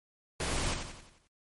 pink noise with echo, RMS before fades -33 dBFS, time 0.4-0.74 s, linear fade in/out 2 ms, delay 89 ms, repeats 6, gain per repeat -6 dB, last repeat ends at 1.274 s, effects MP3 48 kbps

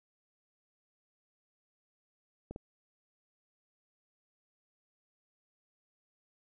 clicks, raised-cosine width 2 ms, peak -28 dBFS, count 2, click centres 2.51 / 2.561 s, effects none

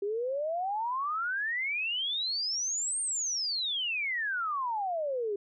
sine exponential two-way sweep, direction up then down, 392 to 8870 to 392 Hz, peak -29 dBFS, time 0.02-5.36 s, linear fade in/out 5 ms, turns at 3.01 s, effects none

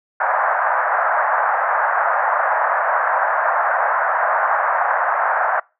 pink band-pass noise, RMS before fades -18 dBFS, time 0.2-5.6 s, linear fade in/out 5 ms, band 630 to 1700 Hz, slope 48 dB/octave, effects noise-tail reverb RT60 0.3 s tail -26 dB re dry

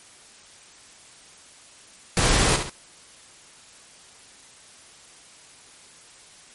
pink noise with echo, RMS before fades -20 dBFS, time 2.17-2.56 s, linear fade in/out 0 ms, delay 68 ms, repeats 2, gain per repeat -7 dB, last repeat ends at 2.696 s, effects white hiss -49 dBFS RMS until 6.54 s + MP3 48 kbps

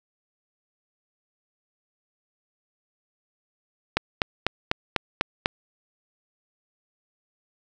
click train, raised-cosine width 0.3 ms, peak -4 dBFS, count 7, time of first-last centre 3.97-5.459 s, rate 4.03 Hz, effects none

